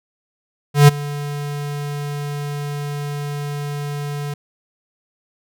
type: tone with ADSR envelope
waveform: square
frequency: 145 Hz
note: D3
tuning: 22 cents flat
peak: -4 dBFS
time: 0.74-4.34 s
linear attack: 140 ms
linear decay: 17 ms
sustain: -20 dB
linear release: 5 ms
effects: none